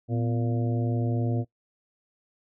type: harmonic tone with a mistuned harmonic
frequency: 116.54 Hz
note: A#2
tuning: in tune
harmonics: 1 / 2 / 3 / 4 / 5 / 6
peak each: -25 / -31 / -35 / -37 / -39 / -41 dBFS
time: 0.08-1.45 s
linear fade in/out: 50 ms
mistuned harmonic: 2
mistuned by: +110 cents
effects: noise-tail reverb RT60 0.1 s tail -19 dB re dry